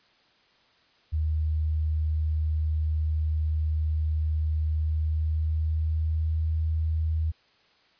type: tone with pitch glide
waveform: sine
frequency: 77.78 to 79.46 Hz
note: D#2 to D#2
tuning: 0 to +37 cents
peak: -23 dBFS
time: 1.12-7.32 s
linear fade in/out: 20 ms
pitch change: +37 cents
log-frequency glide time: 4.7-6.43 s
effects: white hiss -62 dBFS RMS until 7.99 s + resampled to 11025 Hz